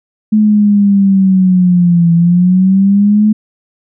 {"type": "linear two-way sweep", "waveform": "sine", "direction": "down then up", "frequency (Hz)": [215.5, 167.6, 215.5], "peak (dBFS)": -5, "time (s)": [0.32, 3.33], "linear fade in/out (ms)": 10, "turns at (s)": 2.13, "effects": []}